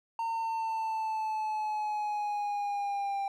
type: linear sweep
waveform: triangle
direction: down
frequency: 915 to 790 Hz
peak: -28 dBFS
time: 0.19-3.28 s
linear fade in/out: 2 ms
effects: none